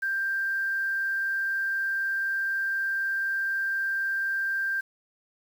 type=tone with quantisation; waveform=sine; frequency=1581 Hz; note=G6; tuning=14 cents sharp; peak=-25 dBFS; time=0.02-4.81 s; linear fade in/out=10 ms; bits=8; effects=none